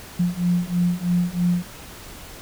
sine beating tone pair, 174.61 / 177.71 Hz, F3 / F3, 0 / +30 cents, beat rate 3.1 Hz, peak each -22 / -21 dBFS, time 0.19-1.63 s, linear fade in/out 10 ms, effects pink hiss -40 dBFS RMS until 2.41 s

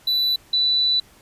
triangle / sine tone pair in turn, 3973 / 3973 Hz, B7 / B7, +10 / +10 cents, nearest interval unison, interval 0 cents, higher neither, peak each -16 dBFS, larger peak neither, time 0.07-0.36 / 0.53-1 s, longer second, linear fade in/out 5 ms, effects pink hiss -52 dBFS RMS until 1.21 s + resampled to 32000 Hz

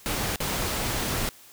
pink noise with dropouts, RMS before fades -28 dBFS, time 0.06-1.29 s, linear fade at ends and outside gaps 0 ms, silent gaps 0.359-0.404 s, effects white hiss -51 dBFS RMS until 1.52 s

